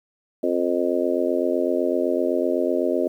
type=harmonic tone; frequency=87.9 Hz; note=F2; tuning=12 cents sharp; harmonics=3 / 4 / 5 / 6 / 7; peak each=-26 / -24 / -27 / -27 / -25 dBFS; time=0.43-3.08 s; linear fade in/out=5 ms; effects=9-bit